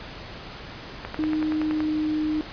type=click train; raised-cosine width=0.5 ms; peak=-16 dBFS; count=9; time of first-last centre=1.05-1.805 s; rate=10.6 Hz
type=tone with pitch glide; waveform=sine; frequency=309.7 to 307.4 Hz; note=D#4 to D#4; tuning=-8 to -21 cents; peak=-22 dBFS; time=1.19-2.41 s; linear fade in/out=0 ms; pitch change=-13 cents; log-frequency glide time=1.37-2.02 s
effects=pink hiss -39 dBFS RMS until 2.52 s + resampled to 11025 Hz